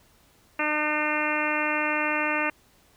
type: harmonic tone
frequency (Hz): 302.2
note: D4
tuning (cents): +50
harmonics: 1 / 2 / 3 / 4 / 5 / 6 / 7 / 8 / 9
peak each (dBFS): -32 / -32 / -32 / -32 / -32 / -32 / -32 / -32 / -32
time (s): 0.59-2.5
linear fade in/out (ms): 5
effects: pink hiss -60 dBFS RMS until 2.96 s